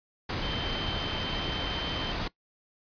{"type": "tone in noise", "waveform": "sine", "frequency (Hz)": 3108, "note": "G7", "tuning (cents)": -16, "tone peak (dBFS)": -35, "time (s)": [0.42, 2.12], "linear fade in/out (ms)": 5, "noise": "pink", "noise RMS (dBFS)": -32, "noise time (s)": [0.29, 2.28], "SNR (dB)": -6, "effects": ["noise-tail reverb RT60 0.1 s tail -20 dB re dry", "resampled to 11025 Hz"]}